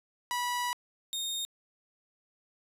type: tone pair in turn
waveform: sawtooth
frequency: 977 / 3689 Hz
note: B5 / A#7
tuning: -19 / -19 cents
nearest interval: octave + major seventh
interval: 2300 cents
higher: second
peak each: -26 / -29 dBFS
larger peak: first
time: 0.31-0.73 / 1.13-1.45 s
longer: first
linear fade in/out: 0 ms
effects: resampled to 32000 Hz + 10-bit